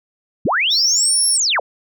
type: linear two-way sweep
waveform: sine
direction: up then down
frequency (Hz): 88 to 11175 to 394.8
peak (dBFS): -14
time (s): 0.45-1.6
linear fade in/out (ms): 5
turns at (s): 1.28
type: tone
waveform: triangle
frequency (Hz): 5460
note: F8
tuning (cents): -40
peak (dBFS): -17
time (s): 0.7-1.38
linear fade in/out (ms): 20
effects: none